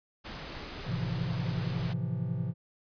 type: noise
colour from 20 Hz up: pink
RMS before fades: -41 dBFS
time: 0.24-1.94 s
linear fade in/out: 20 ms
type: chord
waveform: triangle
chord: F major seventh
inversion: first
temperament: just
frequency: 109.13 / 130.96 / 163.7 / 174.61 Hz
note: A2 / C3 / E3 / F3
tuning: -14 / +2 / -12 / 0 cents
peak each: -34 / -32 / -34 / -35 dBFS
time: 0.85-2.54 s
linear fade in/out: 50 ms
effects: resampled to 11025 Hz